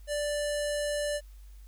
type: tone with low-pass filter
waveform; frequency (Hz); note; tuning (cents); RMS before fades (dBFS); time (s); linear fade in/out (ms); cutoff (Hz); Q
square; 587.3; D5; 0; -31; 0.07-1.21; 50; 9800; 2
effects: added 49 Hz sine -46 dBFS peak until 1.67 s + white hiss -65 dBFS RMS until 1.67 s